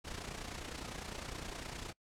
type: noise with amplitude modulation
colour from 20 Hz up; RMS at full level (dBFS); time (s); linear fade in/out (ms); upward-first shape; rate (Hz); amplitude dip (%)
pink; -41; 0.04-1.93; 20; sine; 29.8; 65
effects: noise-tail reverb RT60 0.1 s tail -24 dB re dry + low-pass 8000 Hz 12 dB/octave